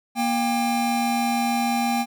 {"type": "tone pair together", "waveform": "square", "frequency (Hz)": [237.1, 797.5], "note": ["A#3", "G5"], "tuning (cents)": [30, 30], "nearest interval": "octave + major sixth", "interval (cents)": 2100, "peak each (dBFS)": -24, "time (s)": [0.15, 2.06], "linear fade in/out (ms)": 50, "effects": []}